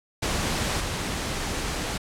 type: noise with level steps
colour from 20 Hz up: pink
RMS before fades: -26 / -29 dBFS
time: 0.22-1.98 s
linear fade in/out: 10 ms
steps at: 0.79 s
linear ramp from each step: 20 ms
effects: low-pass 9000 Hz 12 dB/octave